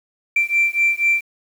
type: beating tone pair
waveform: sine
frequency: 2348 / 2352.1 Hz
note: D7 / D7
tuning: -1 / +2 cents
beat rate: 4.1 Hz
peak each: -17 dBFS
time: 0.36-1.21 s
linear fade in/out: 5 ms
effects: tanh soft clip ceiling -9 dBFS + 7-bit